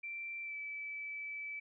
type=tone with pitch glide; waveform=sine; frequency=2349 to 2307 Hz; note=D7 to D7; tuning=0 to -31 cents; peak=-40 dBFS; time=0.03-1.6 s; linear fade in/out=10 ms; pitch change=-31 cents; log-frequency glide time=0.42-0.56 s; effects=none